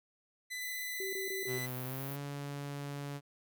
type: tone with vibrato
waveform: sawtooth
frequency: 2003 Hz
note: B6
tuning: 24 cents sharp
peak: -35 dBFS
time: 0.5-1.67 s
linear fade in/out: 20 ms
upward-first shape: triangle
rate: 16 Hz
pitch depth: 10 cents each way
type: high-pass noise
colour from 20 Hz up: white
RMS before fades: -46 dBFS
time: 0.6-2.17 s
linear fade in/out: 20 ms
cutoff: 11000 Hz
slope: 48 dB/octave
type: tone bursts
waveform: sine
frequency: 384.5 Hz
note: G4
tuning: 33 cents flat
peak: -38 dBFS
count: 4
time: 1-1.583 s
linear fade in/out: 2 ms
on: 130 ms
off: 21 ms
type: tone with pitch glide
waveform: sawtooth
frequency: 126.9 to 142.44 Hz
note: B2 to C#3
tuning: +47 to +47 cents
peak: -35 dBFS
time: 1.46-3.21 s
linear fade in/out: 50 ms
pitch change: +200 cents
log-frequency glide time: 1.83-2.18 s
effects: none